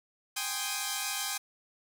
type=chord; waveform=5% pulse; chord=Ab major seventh; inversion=third; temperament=equal; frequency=784 / 830.6 / 1046.5 / 1244.5 Hz; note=G5 / Ab5 / C6 / Eb6; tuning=0 / 0 / 0 / 0 cents; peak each=-24 / -26 / -27 / -26 dBFS; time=0.36-1.38 s; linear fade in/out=10 ms; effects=none